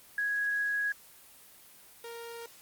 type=tone pair in turn; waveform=sine / sawtooth; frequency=1661.2 / 466.2 Hz; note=G#6 / A#4; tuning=0 / 0 cents; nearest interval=octave + minor seventh; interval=2200 cents; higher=first; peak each=-27 / -37 dBFS; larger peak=first; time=0.18-0.92 / 2.04-2.46 s; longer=first; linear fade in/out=2 ms; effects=white hiss -55 dBFS RMS until 2.61 s + Opus 24 kbps